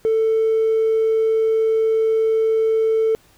sine tone with hard clipping, 443.9 Hz, A4, 15 cents sharp, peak -15 dBFS, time 0.05-3.15 s, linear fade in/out 0 ms, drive 1 dB, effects pink hiss -54 dBFS RMS until 3.37 s

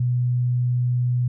sine tone, 123.47 Hz, B2, in tune, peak -18 dBFS, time 0-1.28 s, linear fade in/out 5 ms, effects none

